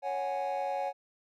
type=chord; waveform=triangle; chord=C# suspended fourth; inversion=none; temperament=equal; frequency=554.4 / 740 / 830.6 Hz; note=C#5 / F#5 / G#5; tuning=0 / 0 / 0 cents; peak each=-32 dBFS; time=0.02-0.93 s; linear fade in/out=50 ms; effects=tanh soft clip ceiling -24 dBFS